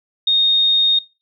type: tone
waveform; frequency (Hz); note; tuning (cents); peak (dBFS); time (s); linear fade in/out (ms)
sine; 3700; A#7; -14; -12; 0.27-0.99; 5
effects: noise-tail reverb RT60 0.3 s tail -23 dB re dry